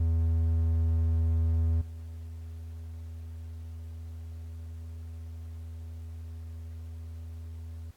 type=tone with level steps; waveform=triangle; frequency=81.8 Hz; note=E2; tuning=13 cents flat; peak=-21 / -36 dBFS; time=0-7.91 s; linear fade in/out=5 ms; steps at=1.81 s; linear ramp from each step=5 ms; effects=pink hiss -65 dBFS RMS until 7.96 s + AAC 64 kbps